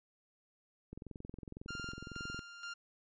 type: click train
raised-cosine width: 3 ms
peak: -33 dBFS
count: 33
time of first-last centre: 0.93-2.391 s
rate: 21.9 Hz
type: tone with tremolo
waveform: sawtooth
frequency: 1396.9 Hz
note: F6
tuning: in tune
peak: -38 dBFS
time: 1.68-2.74 s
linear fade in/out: 10 ms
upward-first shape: square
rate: 2.1 Hz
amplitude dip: 60%
effects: resampled to 16000 Hz